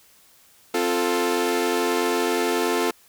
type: chord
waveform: sawtooth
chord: F major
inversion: second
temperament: equal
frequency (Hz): 261.6 / 349.2 / 440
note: C4 / F4 / A4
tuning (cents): 0 / 0 / 0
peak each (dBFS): -24 / -20 / -20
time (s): 0.74-2.91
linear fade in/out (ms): 5
effects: white hiss -55 dBFS RMS until 3.08 s